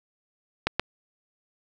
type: clicks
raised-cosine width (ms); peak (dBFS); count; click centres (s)
0.3; -6; 2; 0.67 / 0.796
effects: none